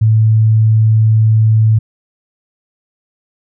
sine tone, 110 Hz, A2, in tune, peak -6 dBFS, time 0.01-1.79 s, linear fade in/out 10 ms, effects none

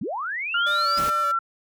sine linear sweep, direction up, 143 to 5010 Hz, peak -26 dBFS, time 0.01-0.99 s, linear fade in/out 5 ms
sine tone with pitch glide, 1397 to 1352.5 Hz, F6 to E6, 0 to +44 cents, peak -20 dBFS, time 0.54-1.39 s, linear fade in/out 5 ms, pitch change -56 cents, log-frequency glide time 0.73-0.84 s
sawtooth tone with vibrato, 587.3 Hz, D5, in tune, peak -28 dBFS, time 0.66-1.32 s, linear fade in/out 10 ms, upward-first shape square, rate 2.6 Hz, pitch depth 25 cents each way
pink noise, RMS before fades -31 dBFS, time 0.97-1.1 s, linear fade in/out 5 ms
effects high-pass 60 Hz 12 dB/octave

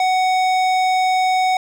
sine tone with hard clipping, 745 Hz, F#5, 12 cents sharp, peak -16 dBFS, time 0-1.57 s, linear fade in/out 2 ms, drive 14 dB, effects none

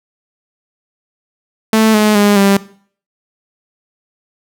sawtooth tone with pitch steps, 220 / 212.4 / 205 / 197.93 Hz, A3 / G#3 / G#3 / G3, 0 / +39 / -22 / +17 cents, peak -4 dBFS, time 1.73-2.57 s, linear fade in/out 2 ms, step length 210 ms, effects noise-tail reverb RT60 0.5 s tail -19 dB re dry

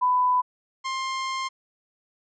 sine / sawtooth tone pair in turn, 998 / 1057.3 Hz, B5 / C6, +18 / +18 cents, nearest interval minor second, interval 100 cents, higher second, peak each -18 / -23 dBFS, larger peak first, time 0.01-0.42 / 0.84-1.49 s, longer second, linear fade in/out 20 ms, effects resampled to 16000 Hz

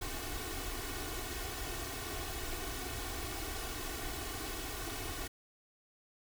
pink noise with comb filter, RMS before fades -40 dBFS, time 0.01-5.28 s, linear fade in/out 10 ms, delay 2.7 ms, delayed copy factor +0.95, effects none

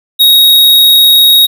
square tone, 3773 Hz, A#7, 20 cents sharp, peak -3 dBFS, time 0.19-1.47 s, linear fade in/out 20 ms, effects none

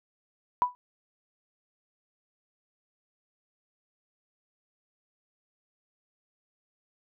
sine tone with exponential decay, 987.8 Hz, B5, in tune, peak -16 dBFS, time 0.62-0.75 s, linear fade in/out 0 ms, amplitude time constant 27 ms, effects none

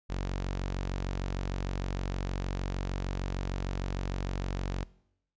sawtooth tone, 46.53 Hz, F#1, 10 cents sharp, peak -27 dBFS, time 0.09-4.85 s, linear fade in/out 20 ms, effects noise-tail reverb RT60 0.8 s tail -22 dB re dry + resampled to 16000 Hz

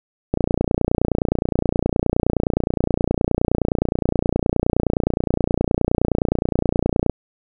click train, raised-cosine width 2 ms, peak -4 dBFS, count 201, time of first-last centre 0.34-7.097 s, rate 29.6 Hz, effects none

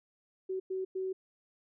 sine tone bursts at uneven times, 377.2 Hz, F#4, 33 cents sharp, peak -32 dBFS, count 3, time 0.49-0.6 / 0.7-0.85 / 0.95-1.13 s, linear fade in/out 10 ms, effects none

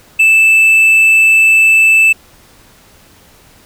triangle tone, 2637 Hz, E7, in tune, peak -3 dBFS, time 0.19-2.13 s, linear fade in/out 10 ms, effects pink hiss -44 dBFS RMS until 3.65 s

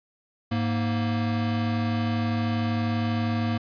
square tone pair together, 104.56 / 233.1 Hz, G#2 / A#3, +12 / 0 cents, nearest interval octave + major second, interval 1388 cents, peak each -27 dBFS, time 0.51-3.58 s, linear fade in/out 10 ms, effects resampled to 11025 Hz

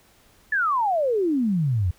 sine exponential sweep, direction down, 1768 to 82.7 Hz, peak -19 dBFS, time 0.52-1.91 s, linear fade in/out 5 ms, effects pink hiss -57 dBFS RMS until 1.98 s

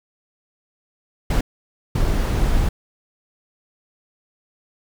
brown noise bursts at uneven times, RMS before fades -18 dBFS, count 2, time 1.3-1.41 / 1.95-2.69 s, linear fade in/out 5 ms, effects none

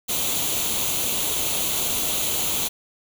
white noise with comb filter, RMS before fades -24 dBFS, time 0.08-2.69 s, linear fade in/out 20 ms, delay 0.29 ms, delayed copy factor +0.65, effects none

